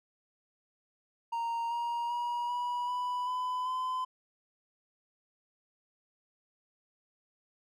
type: tone with pitch steps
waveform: triangle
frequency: 929 / 943.6 / 958.4 / 973.5 / 988.8 / 1004.3 / 1020.1 Hz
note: A#5 / A#5 / A#5 / B5 / B5 / B5 / C6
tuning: -6 / +21 / +48 / -25 / +2 / +29 / -44 cents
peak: -29 dBFS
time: 1.32-4.05 s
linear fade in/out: 10 ms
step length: 390 ms
effects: none